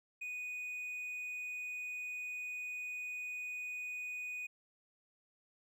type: tone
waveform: triangle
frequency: 2480 Hz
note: D#7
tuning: 6 cents flat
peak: -38 dBFS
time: 0.21-4.47 s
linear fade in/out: 10 ms
effects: none